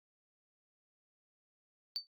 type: tone with exponential decay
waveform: sine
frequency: 4559 Hz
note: C#8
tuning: 48 cents sharp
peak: -29 dBFS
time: 1.96-2.07 s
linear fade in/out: 0 ms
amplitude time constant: 22 ms
effects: tanh soft clip ceiling -29 dBFS + Opus 48 kbps